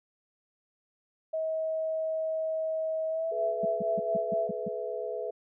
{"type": "tone with pitch glide", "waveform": "sine", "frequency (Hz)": [638, 663.6], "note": ["D#5", "E5"], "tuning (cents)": [43, 11], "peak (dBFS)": -28, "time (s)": [1.33, 4.48], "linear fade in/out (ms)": 10, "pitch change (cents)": 68, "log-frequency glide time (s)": [3.09, 3.36]}
{"type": "chord", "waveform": "sine", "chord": "E major", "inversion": "first", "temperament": "equal with one note detuned", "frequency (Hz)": [425.5, 493.9, 659.3], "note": ["G#4", "B4", "E5"], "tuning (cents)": [42, 0, 0], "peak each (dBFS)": -36, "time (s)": [3.31, 5.31], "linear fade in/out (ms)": 10}
{"type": "tone bursts", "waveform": "sine", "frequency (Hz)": 198.7, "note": "G3", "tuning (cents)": 24, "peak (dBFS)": -31, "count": 7, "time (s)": [3.63, 4.684], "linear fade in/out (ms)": 5, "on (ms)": 22, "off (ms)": 150}
{"effects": []}